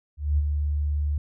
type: tone with ADSR envelope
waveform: sine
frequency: 73.6 Hz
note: D2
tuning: 4 cents sharp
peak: -17 dBFS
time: 0.17-1.18 s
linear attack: 210 ms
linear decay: 34 ms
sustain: -5 dB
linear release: 3 ms
effects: none